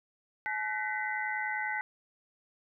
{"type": "tone cluster", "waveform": "sine", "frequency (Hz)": [855, 1516, 1918, 2028], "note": ["A5", "F#6", "A#6", "B6"], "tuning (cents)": [-50, 42, 49, 45], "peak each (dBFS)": [-36, -36, -39, -36], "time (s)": [0.46, 1.81], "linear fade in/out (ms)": 0, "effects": []}